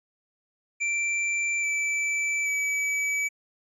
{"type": "tone with pitch steps", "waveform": "square", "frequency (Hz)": [2349, 2319, 2290], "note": ["D7", "D7", "D7"], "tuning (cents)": [0, -22, -44], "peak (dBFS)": -25, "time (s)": [0.8, 3.29], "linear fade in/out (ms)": 20, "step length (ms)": 830, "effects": ["resampled to 24000 Hz"]}